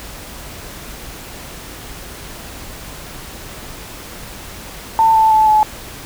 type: tone with pitch steps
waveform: sine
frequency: 894 / 881.7 / 869.6 / 857.6 Hz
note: A5 / A5 / A5 / A5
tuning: +27 / +3 / -21 / -45 cents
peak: -8 dBFS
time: 4.99-5.63 s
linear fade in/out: 0 ms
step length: 160 ms
effects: added 50 Hz sine -41 dBFS peak until 6.05 s + pink hiss -33 dBFS RMS until 6.05 s